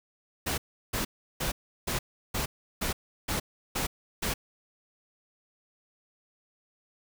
pink noise bursts, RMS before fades -30 dBFS, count 9, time 0.46-4.34 s, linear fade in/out 10 ms, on 120 ms, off 350 ms, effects none

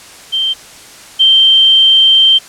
sine tone pair in turn, 3136 / 3136 Hz, G7 / G7, 0 / 0 cents, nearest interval unison, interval 0 cents, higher neither, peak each -11 / -4 dBFS, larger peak second, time 0.32-0.54 / 1.19-2.39 s, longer second, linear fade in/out 20 ms, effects white hiss -35 dBFS RMS until 2.48 s + low-pass 9000 Hz 12 dB/octave

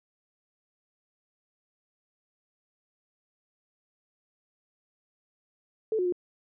sine tone with pitch steps, 438.9 / 363.3 / 356.2 Hz, A4 / F#4 / F4, -4 / -32 / +34 cents, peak -24 dBFS, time 5.92-6.124 s, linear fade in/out 2 ms, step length 68 ms, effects none

